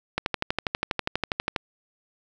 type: click train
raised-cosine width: 0.3 ms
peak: -8 dBFS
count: 18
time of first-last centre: 0.18-1.562 s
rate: 12.3 Hz
effects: none